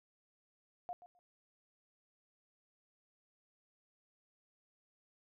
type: tone with echo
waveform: sine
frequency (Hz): 712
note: F5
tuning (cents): +33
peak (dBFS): -39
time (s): 0.89-0.93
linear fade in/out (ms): 0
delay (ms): 130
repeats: 2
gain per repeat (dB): -15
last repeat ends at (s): 1.19
effects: none